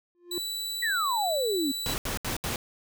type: tone with exponential growth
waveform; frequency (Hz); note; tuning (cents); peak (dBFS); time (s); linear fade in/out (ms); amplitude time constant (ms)
triangle; 350.2; F4; +5; -26; 0.15-0.38; 0; 48
type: tone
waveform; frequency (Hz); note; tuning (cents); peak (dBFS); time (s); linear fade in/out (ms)
sawtooth; 3951; B7; 0; -28; 0.31-1.94; 5
type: exponential sweep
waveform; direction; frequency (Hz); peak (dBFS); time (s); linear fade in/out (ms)
sine; down; 1975.5 to 261.6; -25; 0.82-1.72; 10
type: noise bursts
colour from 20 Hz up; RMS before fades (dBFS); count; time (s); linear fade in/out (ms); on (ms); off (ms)
pink; -31; 4; 1.86-2.559; 0; 120; 73
effects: none